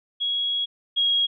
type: tone pair in turn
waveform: sine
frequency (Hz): 3322 / 3291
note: G#7 / G#7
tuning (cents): 0 / -16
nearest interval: unison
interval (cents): 16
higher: first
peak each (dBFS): -22 / -18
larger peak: second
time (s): 0.2-0.66 / 0.96-1.27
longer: first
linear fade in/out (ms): 20
effects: none